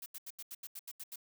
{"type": "noise bursts", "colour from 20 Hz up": "blue", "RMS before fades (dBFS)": -45, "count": 10, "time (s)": [0.02, 1.159], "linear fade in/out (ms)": 5, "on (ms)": 41, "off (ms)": 81, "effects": []}